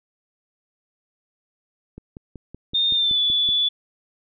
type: click train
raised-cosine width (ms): 3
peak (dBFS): -24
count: 9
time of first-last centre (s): 1.98-3.489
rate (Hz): 5.3
type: tone with pitch glide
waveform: sine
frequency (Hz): 3646 to 3453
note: A#7 to A7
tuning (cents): -39 to -33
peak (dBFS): -17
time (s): 2.74-3.69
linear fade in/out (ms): 10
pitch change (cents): -94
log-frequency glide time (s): 2.93-3.2
effects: none